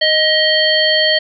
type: harmonic tone with a mistuned harmonic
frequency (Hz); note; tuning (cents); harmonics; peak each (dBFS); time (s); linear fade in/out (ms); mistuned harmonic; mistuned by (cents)
630; D#5; +21; 1 / 3 / 5 / 7; -16 / -16 / -16 / -16; 0.01-1.19; 10; 1; -24
effects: none